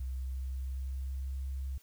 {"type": "tone with pitch glide", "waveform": "sine", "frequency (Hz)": [64.6, 66.88], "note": ["C2", "C2"], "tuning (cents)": [-21, 39], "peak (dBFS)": -34, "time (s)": [0, 1.78], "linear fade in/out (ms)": 5, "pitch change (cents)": 60, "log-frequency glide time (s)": [0.12, 1.45], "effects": ["white hiss -64 dBFS RMS until 1.82 s"]}